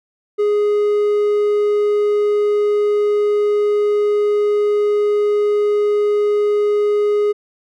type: tone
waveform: triangle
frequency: 415.3 Hz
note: G#4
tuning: in tune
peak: -11 dBFS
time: 0.38-7.33 s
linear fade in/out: 20 ms
effects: none